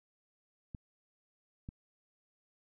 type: clicks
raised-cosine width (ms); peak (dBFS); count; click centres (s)
5; -30; 2; 0.748 / 1.689
effects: none